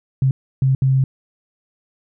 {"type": "tone bursts at uneven times", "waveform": "sine", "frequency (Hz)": 133, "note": "C3", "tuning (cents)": 29, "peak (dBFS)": -12, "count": 3, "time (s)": [[0.22, 0.31], [0.62, 0.75], [0.82, 1.04]], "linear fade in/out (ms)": 2, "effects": []}